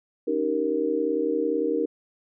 sine chord, Eb dominant seventh, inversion third, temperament just, 280 / 311.1 / 388.9 / 466.7 Hz, Db4 / Eb4 / G4 / Bb4, +18 / 0 / -14 / +2 cents, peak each -31 / -27 / -30 / -25 dBFS, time 0.27-1.86 s, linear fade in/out 10 ms, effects none

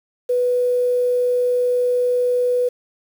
sine tone with quantisation, 493.9 Hz, B4, in tune, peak -15 dBFS, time 0.29-2.69 s, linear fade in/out 10 ms, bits 7, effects none

